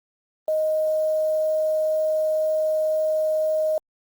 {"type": "tone with quantisation", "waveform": "sine", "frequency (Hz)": 624, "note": "D#5", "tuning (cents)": 5, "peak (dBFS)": -19, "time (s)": [0.48, 3.78], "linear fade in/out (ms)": 2, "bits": 7, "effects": ["Opus 32 kbps"]}